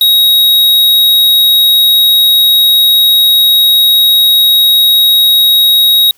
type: tone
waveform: square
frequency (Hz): 3793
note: A#7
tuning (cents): +29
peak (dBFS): -5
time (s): 0.01-6.11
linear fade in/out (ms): 2
effects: white hiss -49 dBFS RMS until 6.17 s